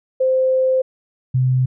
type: tone pair in turn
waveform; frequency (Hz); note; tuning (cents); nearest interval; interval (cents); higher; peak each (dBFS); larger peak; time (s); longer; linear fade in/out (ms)
sine; 520 / 128.58; C5 / C3; -11 / -30; 2 octaves; 2419; first; -13; neither; 0.2-0.82 / 1.34-1.66; first; 10
effects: none